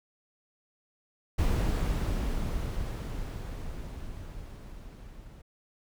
brown noise with level ramp, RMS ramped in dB -25 to -48 dBFS, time 1.38-5.42 s, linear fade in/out 10 ms, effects none

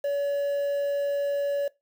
triangle tone with quantisation, 568 Hz, C#5, 42 cents sharp, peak -22 dBFS, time 0.04-1.68 s, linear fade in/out 5 ms, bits 8, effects noise-tail reverb RT60 0.2 s tail -20 dB re dry

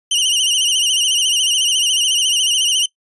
sawtooth tone with vibrato, 2960 Hz, F#7, in tune, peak -10 dBFS, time 0.11-2.86 s, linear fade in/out 5 ms, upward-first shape sine, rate 14 Hz, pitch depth 91 cents each way, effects noise-tail reverb RT60 0.1 s tail -21 dB re dry + resampled to 24000 Hz

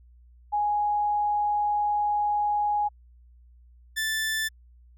sine / sawtooth tone pair in turn, 830.6 / 1760 Hz, G#5 / A6, 0 / 0 cents, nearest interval octave + minor second, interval 1300 cents, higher second, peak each -22 dBFS, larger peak neither, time 0.52-2.89 / 3.96-4.49 s, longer first, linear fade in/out 20 ms, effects added 60 Hz sine -51 dBFS peak until 4.97 s

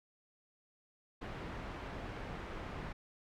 pink low-pass noise, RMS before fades -44 dBFS, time 1.21-2.93 s, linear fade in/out 10 ms, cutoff 2100 Hz, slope 12 dB/octave, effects none

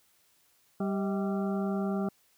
harmonic tone with a mistuned harmonic, 196 Hz, G3, in tune, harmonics 1 / 2 / 3 / 4 / 6 / 7, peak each -29 / -35 / -39 / -41 / -45 / -46 dBFS, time 0.8-2.09 s, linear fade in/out 5 ms, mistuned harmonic 3, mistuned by +130 cents, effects white hiss -67 dBFS RMS until 2.37 s

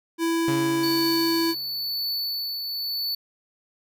square tone, 331.6 Hz, E4, 10 cents sharp, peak -22 dBFS, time 0.18-1.55 s, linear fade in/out 50 ms
sawtooth tone with exponential decay, 138.59 Hz, C#3, in tune, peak -22 dBFS, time 0.48-2.14 s, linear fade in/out 0 ms, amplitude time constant 360 ms
square tone with tremolo, 4473 Hz, C#8, 15 cents sharp, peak -25 dBFS, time 0.83-3.15 s, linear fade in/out 5 ms, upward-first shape triangle, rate 0.98 Hz, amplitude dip 40%
effects none

